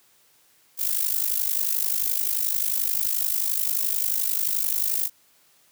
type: noise with amplitude modulation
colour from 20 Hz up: violet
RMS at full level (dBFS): -21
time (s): 0.77-5.1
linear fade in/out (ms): 50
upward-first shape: sine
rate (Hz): 51.4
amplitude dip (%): 80
effects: white hiss -60 dBFS RMS until 5.71 s + high-pass 80 Hz 12 dB/octave